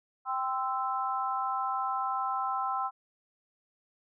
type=chord; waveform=sine; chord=C major; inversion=second; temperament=equal with one note detuned; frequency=784 / 1037.5 / 1318.5 Hz; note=G5 / C6 / E6; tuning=0 / -15 / 0 cents; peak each=-33 dBFS; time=0.25-2.91 s; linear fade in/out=50 ms; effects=none